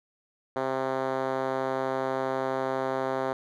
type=tone with band-pass filter; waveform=5% pulse; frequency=132.2 Hz; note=C3; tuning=18 cents sharp; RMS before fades=-29 dBFS; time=0.56-3.33 s; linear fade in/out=2 ms; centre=520 Hz; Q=1; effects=none